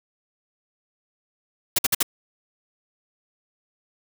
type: noise bursts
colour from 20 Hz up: white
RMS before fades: -19 dBFS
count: 4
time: 1.76-2.029 s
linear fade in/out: 5 ms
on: 26 ms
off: 55 ms
effects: none

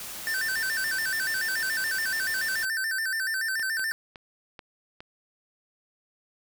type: noise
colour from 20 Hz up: white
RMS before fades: -38 dBFS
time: 0-2.65 s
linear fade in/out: 2 ms
type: tone with vibrato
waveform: square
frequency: 1661.2 Hz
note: G#6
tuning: in tune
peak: -27 dBFS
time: 0.27-3.92 s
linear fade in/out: 0 ms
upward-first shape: square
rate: 7 Hz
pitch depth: 130 cents each way
type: clicks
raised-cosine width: 0.3 ms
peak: -26 dBFS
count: 5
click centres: 3.596 / 3.795 / 4.158 / 4.592 / 5.005 s
effects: none

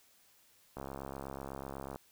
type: click train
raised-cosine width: 1 ms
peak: -28 dBFS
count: 82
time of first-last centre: 0.77-1.959 s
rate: 68.1 Hz
effects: white hiss -66 dBFS RMS until 2.11 s

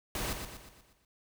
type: noise with echo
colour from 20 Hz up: pink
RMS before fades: -35 dBFS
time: 0.15-0.33 s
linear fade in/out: 2 ms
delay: 120 ms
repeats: 6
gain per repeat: -6 dB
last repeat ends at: 1.05 s
effects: none

